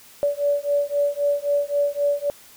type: beating tone pair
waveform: sine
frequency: 573 / 576.8 Hz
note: D5 / D5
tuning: -43 / -31 cents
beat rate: 3.8 Hz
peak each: -22 dBFS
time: 0.23-2.3 s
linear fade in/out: 0 ms
effects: white hiss -48 dBFS RMS until 2.56 s